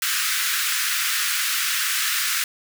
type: high-pass noise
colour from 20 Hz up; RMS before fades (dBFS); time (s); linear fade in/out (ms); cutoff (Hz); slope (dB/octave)
pink; -23; 0.02-2.44; 2; 1300; 48
effects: none